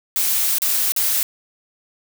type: noise with dropouts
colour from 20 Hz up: blue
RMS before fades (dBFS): -19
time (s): 0.16-1.23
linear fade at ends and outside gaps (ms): 1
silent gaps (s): 0.584-0.619 / 0.921-0.963
effects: none